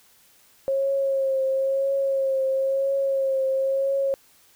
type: tone with vibrato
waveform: sine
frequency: 540 Hz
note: C#5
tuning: 45 cents flat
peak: -20 dBFS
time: 0.68-4.14 s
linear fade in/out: 0 ms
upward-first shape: triangle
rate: 0.99 Hz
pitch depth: 32 cents each way
effects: white hiss -57 dBFS RMS until 4.55 s